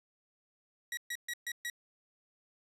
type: tone bursts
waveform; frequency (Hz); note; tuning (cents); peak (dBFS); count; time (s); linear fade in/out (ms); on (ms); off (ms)
sawtooth; 1915; A#6; +46; -32; 5; 0.92-1.7; 2; 52; 130
effects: resampled to 32000 Hz